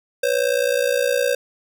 square ring-modulated tone, 526 Hz, C5, 9 cents sharp, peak -15 dBFS, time 0.23-1.35 s, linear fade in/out 5 ms, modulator 29.8 Hz, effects none

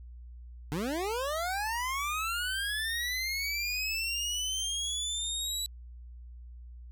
25% pulse linear sweep, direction up, 140 to 3951 Hz, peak -27 dBFS, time 0.72-5.66 s, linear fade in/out 0 ms, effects added 60 Hz sine -44 dBFS peak until 6.91 s

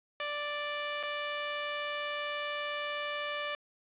10% pulse tone with dropouts, 587.3 Hz, D5, in tune, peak -25 dBFS, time 0.2-3.55 s, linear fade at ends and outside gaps 1 ms, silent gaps 1.029-1.034 s, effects resampled to 8000 Hz + 9-bit

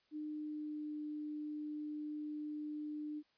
sine tone with pitch glide, 303.5 to 300.5 Hz, D#4 to D4, -43 to +40 cents, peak -40 dBFS, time 0.11-3.23 s, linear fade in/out 50 ms, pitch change -17 cents, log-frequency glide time 0.27-1 s, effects white hiss -75 dBFS RMS until 3.37 s + resampled to 11025 Hz

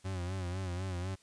40% pulse tone with vibrato, 91.7 Hz, F#2, 15 cents flat, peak -34 dBFS, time 0.04-1.16 s, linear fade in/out 20 ms, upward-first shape sine, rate 4 Hz, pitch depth 80 cents each way, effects white hiss -65 dBFS RMS until 1.22 s + resampled to 22050 Hz

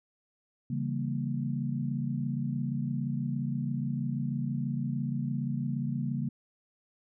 sine chord, C# diminished seventh, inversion none, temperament equal, 138.59 / 164.81 / 196 / 233.1 Hz, C#3 / E3 / G3 / Bb3, 0 / 0 / 0 / 0 cents, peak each -32 / -38 / -37 / -34 dBFS, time 0.7-6.29 s, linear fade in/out 5 ms, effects none

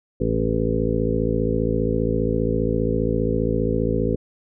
harmonic tone with a mistuned harmonic, 55 Hz, A1, in tune, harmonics 1 / 2 / 3 / 4 / 5 / 7 / 8 / 9, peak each -27 / -27 / -27 / -27 / -27 / -27 / -27 / -27 dBFS, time 0.2-4.16 s, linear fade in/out 10 ms, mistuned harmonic 1, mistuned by -89 cents, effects none

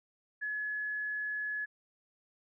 sine tone, 1700 Hz, G#6, 40 cents sharp, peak -33 dBFS, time 0.41-1.66 s, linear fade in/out 20 ms, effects none

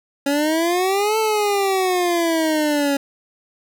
25% pulse exponential two-way sweep, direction up then down, 277.2 to 443.1 to 277.2 Hz, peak -13 dBFS, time 0.26-2.97 s, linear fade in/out 5 ms, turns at 1.18 s, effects none

